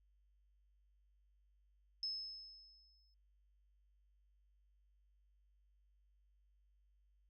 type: tone with exponential decay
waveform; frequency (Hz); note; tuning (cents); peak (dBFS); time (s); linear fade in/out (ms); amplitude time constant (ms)
sine; 5200; E8; -24; -37; 2.03-3.14; 1; 240
effects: added 50 Hz sine -70 dBFS peak until 7.29 s